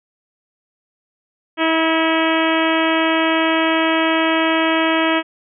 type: harmonic tone with a mistuned harmonic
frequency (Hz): 322.8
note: E4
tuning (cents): -36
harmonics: 1 / 2 / 3 / 4 / 5 / 6 / 7 / 8 / 9 / 10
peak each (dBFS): -18 / -21 / -23 / -24 / -25 / -26 / -26 / -27 / -28 / -28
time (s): 1.57-5.23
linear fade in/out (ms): 50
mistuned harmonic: 5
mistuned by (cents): +23
effects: none